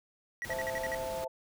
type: tone bursts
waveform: triangle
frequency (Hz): 1926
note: B6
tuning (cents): -44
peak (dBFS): -32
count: 7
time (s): 0.42-0.948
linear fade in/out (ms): 0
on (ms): 30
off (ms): 53
type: noise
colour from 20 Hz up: pink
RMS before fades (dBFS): -44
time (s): 0.44-1.25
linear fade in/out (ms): 10
type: chord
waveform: sine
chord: A minor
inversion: first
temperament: equal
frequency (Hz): 523.3 / 659.3 / 880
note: C5 / E5 / A5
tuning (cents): 0 / 0 / 0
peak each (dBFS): -37 / -38 / -41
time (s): 0.49-1.28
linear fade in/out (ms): 10
effects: none